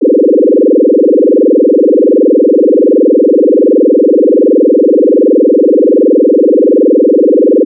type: tone with frequency modulation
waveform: sine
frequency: 399.7 Hz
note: G4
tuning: 34 cents sharp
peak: -3 dBFS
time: 0.01-7.65 s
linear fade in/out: 20 ms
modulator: 21.3 Hz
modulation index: 5.9
effects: none